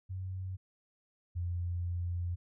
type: tone pair in turn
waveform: sine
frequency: 93.5 / 87.52 Hz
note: F#2 / F2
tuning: +19 / +4 cents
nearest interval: minor second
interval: 115 cents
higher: first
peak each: -36 / -32 dBFS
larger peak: second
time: 0.09-0.57 / 1.35-2.36 s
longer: second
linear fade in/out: 20 ms
effects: none